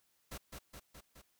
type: noise with echo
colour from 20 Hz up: pink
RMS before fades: -45 dBFS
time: 0.31-0.38 s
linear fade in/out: 10 ms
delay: 210 ms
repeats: 4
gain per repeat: -3 dB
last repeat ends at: 1.22 s
effects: white hiss -75 dBFS RMS until 1.39 s